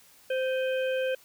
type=harmonic tone with a mistuned harmonic; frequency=520 Hz; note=C5; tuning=11 cents flat; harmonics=1 / 3 / 5 / 6; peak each=-26 / -36 / -39 / -42 dBFS; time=0.3-1.15 s; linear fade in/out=5 ms; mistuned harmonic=5; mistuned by=-67 cents; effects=white hiss -57 dBFS RMS until 1.24 s